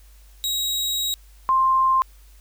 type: tone pair in turn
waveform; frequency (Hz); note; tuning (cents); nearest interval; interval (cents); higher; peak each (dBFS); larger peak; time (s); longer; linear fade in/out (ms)
sawtooth / sine; 3820 / 1052.3; A#7 / C6; +42 / +10; octave + minor seventh; 2232; first; -19 / -15; second; 0.44-1.14 / 1.49-2.02; first; 0
effects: added 50 Hz sine -46 dBFS peak until 2.4 s + white hiss -57 dBFS RMS until 2.4 s